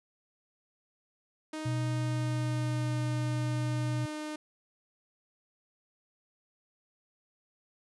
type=tone with pitch glide; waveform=sawtooth; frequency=311.1 to 304.9 Hz; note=D#4 to D#4; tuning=0 to -35 cents; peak=-32 dBFS; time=1.53-4.36 s; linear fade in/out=5 ms; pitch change=-35 cents; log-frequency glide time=1.65-2.98 s
type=tone; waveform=sine; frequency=123.47 Hz; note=B2; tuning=in tune; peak=-29 dBFS; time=1.65-4.06 s; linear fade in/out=10 ms
effects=resampled to 24000 Hz